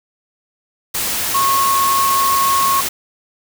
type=tone in noise; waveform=sine; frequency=1093 Hz; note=C#6; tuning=25 cents flat; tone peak=-13 dBFS; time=1.34-2.81 s; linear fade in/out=10 ms; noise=white; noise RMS=-20 dBFS; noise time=0.94-2.89 s; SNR=+4 dB; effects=none